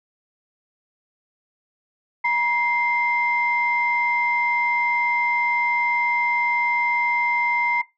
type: tone pair together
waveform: sine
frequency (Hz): 955.2 / 2093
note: A#5 / C7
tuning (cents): +42 / 0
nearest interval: octave + major second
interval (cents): 1358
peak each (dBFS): -20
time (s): 2.24-7.82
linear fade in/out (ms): 10
effects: noise-tail reverb RT60 0.2 s tail -18 dB re dry + tanh soft clip ceiling -10 dBFS